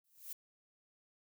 violet noise with exponential growth, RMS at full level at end -41 dBFS, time 0.04-0.33 s, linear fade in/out 5 ms, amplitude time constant 61 ms, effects none

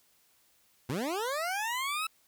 20% pulse linear sweep, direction up, 110 to 1318.5 Hz, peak -26 dBFS, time 0.89-2.07 s, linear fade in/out 5 ms, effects white hiss -67 dBFS RMS until 2.27 s

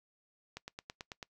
click train, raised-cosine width 0.2 ms, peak -25 dBFS, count 7, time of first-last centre 0.57-1.228 s, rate 9.12 Hz, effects noise-tail reverb RT60 0.1 s tail -22 dB re dry

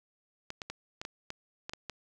clicks, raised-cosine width 0.2 ms, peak -21 dBFS, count 9, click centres 0.504 / 0.618 / 0.7 / 1.015 / 1.051 / 1.304 / 1.695 / 1.735 / 1.897 s, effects none

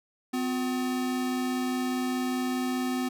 square tone pair together, 253.8 / 358.7 Hz, B3 / F4, +47 / +46 cents, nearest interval tritone, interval 599 cents, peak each -28 / -37 dBFS, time 0.33-3.09 s, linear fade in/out 10 ms, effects none

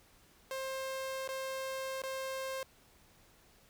sawtooth tone with dropouts, 530 Hz, C5, 22 cents sharp, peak -33 dBFS, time 0.51-2.63 s, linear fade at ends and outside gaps 1 ms, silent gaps 1.277-1.289 / 2.019-2.036 s, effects pink hiss -64 dBFS RMS until 3.69 s

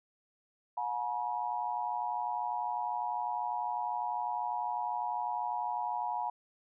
sine tone cluster, 721 / 849 / 961 Hz, F#5 / G#5 / B5, -45 / +38 / -48 cents, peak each -38 / -36 / -35 dBFS, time 0.77-6.3 s, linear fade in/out 5 ms, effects none

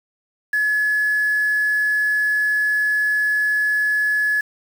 sine tone with quantisation, 1703 Hz, G#6, 43 cents sharp, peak -16 dBFS, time 0.53-4.41 s, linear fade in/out 5 ms, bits 6, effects none

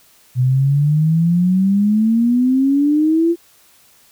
sine exponential sweep, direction up, 123.9 to 344.4 Hz, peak -11 dBFS, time 0.35-3.36 s, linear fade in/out 50 ms, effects white hiss -51 dBFS RMS until 4.11 s

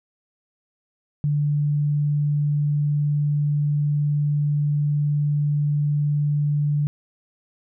sine tone, 146.83 Hz, D3, in tune, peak -18 dBFS, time 1.24-6.87 s, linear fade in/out 0 ms, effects none

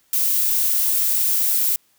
violet noise, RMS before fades -19 dBFS, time 0.13-1.76 s, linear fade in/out 2 ms, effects white hiss -61 dBFS RMS until 1.98 s

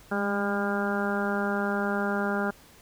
harmonic tone with a mistuned harmonic, 201.2 Hz, G3, 45 cents sharp, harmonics 1 / 2 / 3 / 4 / 5 / 6 / 7 / 8, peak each -29 / -32 / -34 / -34 / -39 / -39 / -32 / -38 dBFS, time 0.11-2.51 s, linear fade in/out 10 ms, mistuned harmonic 1, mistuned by +28 cents, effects pink hiss -54 dBFS RMS until 2.81 s

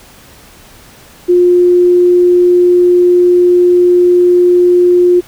sine tone, 355.4 Hz, F4, 30 cents sharp, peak -4 dBFS, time 1.28-5.21 s, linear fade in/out 20 ms, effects pink hiss -39 dBFS RMS until 5.27 s

